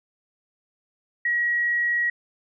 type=tone; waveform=sine; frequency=1908 Hz; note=A#6; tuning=40 cents sharp; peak=-20 dBFS; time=1.25-2.1 s; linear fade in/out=5 ms; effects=none